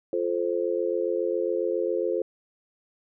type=chord; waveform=sine; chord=F major; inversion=none; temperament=just; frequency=349.2 / 436.5 / 523.8 Hz; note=F4 / A4 / C5; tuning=0 / -14 / +2 cents; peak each=-28 dBFS; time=0.13-2.22 s; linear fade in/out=2 ms; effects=none